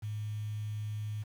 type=tone with quantisation; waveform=sine; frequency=106.2 Hz; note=G#2; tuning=39 cents sharp; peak=-34 dBFS; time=0.02-1.24 s; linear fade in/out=20 ms; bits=9; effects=none

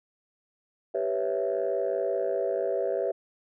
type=chord; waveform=sine; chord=C# half-diminished seventh; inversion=second; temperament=equal; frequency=392 / 493.9 / 554.4 / 659.3 Hz; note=G4 / B4 / C#5 / E5; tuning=0 / 0 / 0 / 0 cents; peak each=-30 dBFS; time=0.94-3.12 s; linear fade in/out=10 ms; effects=tanh soft clip ceiling -18 dBFS

